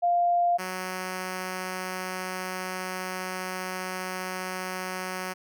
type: tone pair in turn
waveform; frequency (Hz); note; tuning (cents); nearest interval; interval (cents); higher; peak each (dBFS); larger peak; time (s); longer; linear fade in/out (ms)
sine / 5% pulse; 698.5 / 185.01; F5 / F#3; 0 / 0; octave + major seventh; 2300; first; -20; neither; 0.02-0.58 / 0.58-5.34; second; 20
effects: none